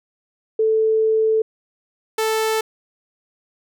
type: tone pair in turn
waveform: sine / sawtooth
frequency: 440 / 440 Hz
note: A4 / A4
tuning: 0 / 0 cents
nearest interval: unison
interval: 0 cents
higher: neither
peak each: -14 dBFS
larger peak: neither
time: 0.59-1.42 / 2.18-2.61 s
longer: first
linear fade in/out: 5 ms
effects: none